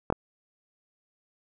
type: clicks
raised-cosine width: 1 ms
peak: -10 dBFS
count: 2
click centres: 0.102 / 0.125 s
effects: none